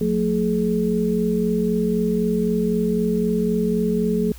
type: tone cluster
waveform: sine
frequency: 180.1 / 224 / 423.9 Hz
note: F#3 / A3 / G#4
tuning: -46 / +31 / +35 cents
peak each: -22 dBFS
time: 0.01-4.32 s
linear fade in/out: 2 ms
effects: added 60 Hz sine -37 dBFS peak until 4.38 s + white hiss -47 dBFS RMS until 4.38 s